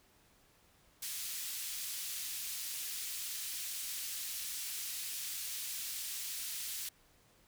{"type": "band-pass noise", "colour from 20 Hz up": "white", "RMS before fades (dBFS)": -41, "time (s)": [1.02, 6.89], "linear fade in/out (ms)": 5, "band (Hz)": [2600, 16000], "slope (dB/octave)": 12, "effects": ["pink hiss -67 dBFS RMS until 7.47 s"]}